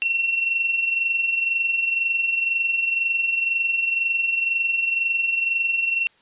sine tone pair together, 2700 / 2722 Hz, E7 / F7, +41 / -45 cents, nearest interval unison, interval 14 cents, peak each -28 / -20 dBFS, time 0.02-6.07 s, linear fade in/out 0 ms, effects white hiss -58 dBFS RMS until 6.21 s + resampled to 8000 Hz

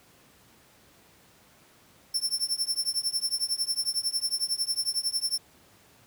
sawtooth tone with tremolo, 5380 Hz, E8, 34 cents sharp, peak -20 dBFS, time 2.14-5.38 s, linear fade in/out 5 ms, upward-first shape triangle, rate 11 Hz, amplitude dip 100%, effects pink hiss -58 dBFS RMS until 6.06 s + high-pass 80 Hz 12 dB/octave

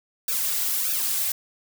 blue noise with flanger, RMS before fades -25 dBFS, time 0.28-1.32 s, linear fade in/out 2 ms, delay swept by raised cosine 0.96 to 3.26 ms, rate 1.6 Hz, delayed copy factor -1, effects none

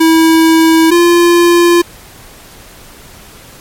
square tone pair in turn, 324.6 / 345.6 Hz, E4 / F4, -27 / -18 cents, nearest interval minor second, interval 109 cents, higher second, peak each -5 dBFS, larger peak neither, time 0-0.91 / 0.91-1.82 s, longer neither, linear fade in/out 10 ms, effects pink hiss -36 dBFS RMS until 3.6 s + MP3 64 kbps

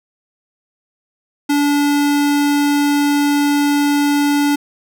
square tone, 288.6 Hz, D4, 30 cents flat, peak -13 dBFS, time 1.49-4.56 s, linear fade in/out 10 ms, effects none

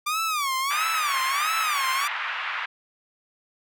sawtooth tone with vibrato, 1174.7 Hz, D6, in tune, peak -20 dBFS, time 0.06-2.08 s, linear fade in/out 10 ms, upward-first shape sine, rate 1.5 Hz, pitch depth 200 cents each way
pink band-pass noise, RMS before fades -30 dBFS, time 0.7-2.66 s, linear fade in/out 10 ms, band 1100 to 2700 Hz, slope 24 dB/octave
effects none

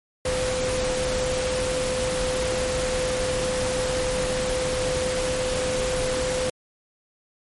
sine tone in noise, 510 Hz, C5, 44 cents flat, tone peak -24 dBFS, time 0.25-6.5 s, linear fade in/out 5 ms, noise pink, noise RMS -28 dBFS, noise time 0.25-6.5 s, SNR +1 dB, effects MP3 48 kbps

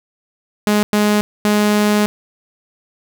sawtooth tone bursts at uneven times, 208.9 Hz, G#3, 10 cents sharp, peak -8 dBFS, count 3, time 0.67-0.83 / 0.93-1.21 / 1.45-2.06 s, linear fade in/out 0 ms, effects none

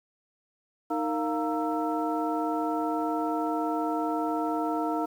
sine tone cluster, 309.9 / 462.3 / 698 / 929 / 1328 Hz, D#4 / A#4 / F5 / A#5 / E6, -7 / -14 / -1 / -6 / +12 cents, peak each -29 / -35 / -31 / -33 / -36 dBFS, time 0.9-5.06 s, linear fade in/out 10 ms, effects tanh soft clip ceiling -14 dBFS + 9-bit

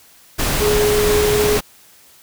sine tone in noise, 419.1 Hz, G#4, 16 cents sharp, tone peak -14 dBFS, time 0.6-1.58 s, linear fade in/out 20 ms, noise pink, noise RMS -19 dBFS, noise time 0.38-1.61 s, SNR +2 dB, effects white hiss -48 dBFS RMS until 2.22 s

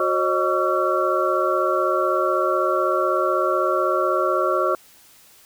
sine tone cluster, 366 / 538 / 614 / 1133 / 1356 Hz, F#4 / C5 / D#5 / C#6 / E6, -19 / +48 / -23 / +37 / +49 cents, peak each -24 dBFS, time 0-4.75 s, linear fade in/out 2 ms, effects white hiss -51 dBFS RMS until 5.45 s

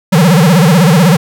square tone with vibrato, 168.8 Hz, E3, 41 cents sharp, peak -5 dBFS, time 0.12-1.17 s, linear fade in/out 10 ms, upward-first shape sine, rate 16 Hz, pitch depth 240 cents each way, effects none

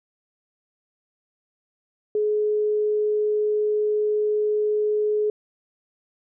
sine tone, 422.7 Hz, G#4, 31 cents sharp, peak -19 dBFS, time 2.15-5.3 s, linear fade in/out 2 ms, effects none

